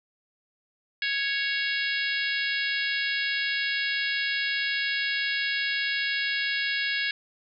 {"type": "harmonic tone with a mistuned harmonic", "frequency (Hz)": 554.4, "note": "C#5", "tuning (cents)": 0, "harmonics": [3, 4, 5, 6, 7, 8, 9], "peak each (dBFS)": [-29, -31, -33, -35, -36, -37, -38], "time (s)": [1.02, 7.11], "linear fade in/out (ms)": 2, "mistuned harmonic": 8, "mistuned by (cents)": -29, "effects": []}